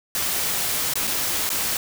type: noise with dropouts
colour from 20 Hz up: white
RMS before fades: -24 dBFS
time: 0.15-1.77 s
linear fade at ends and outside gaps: 1 ms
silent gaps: 0.937-0.955 / 1.071-1.075 / 1.492-1.502 s
effects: none